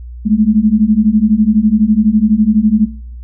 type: beating tone pair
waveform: sine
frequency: 207.7 / 219.7 Hz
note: G#3 / A3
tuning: 0 / -2 cents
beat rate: 12 Hz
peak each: -11 dBFS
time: 0.25-2.86 s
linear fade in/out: 20 ms
effects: noise-tail reverb RT60 0.6 s tail -20 dB re dry + added 60 Hz sine -26 dBFS peak until 3.23 s